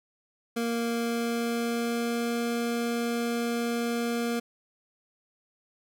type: tone with pitch glide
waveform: 25% pulse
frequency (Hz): 233.1 to 235.3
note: A#3 to A#3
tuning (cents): 0 to +16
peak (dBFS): -23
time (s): 0.56-4.4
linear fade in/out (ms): 10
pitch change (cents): +16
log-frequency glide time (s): 0.85-2.42
effects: none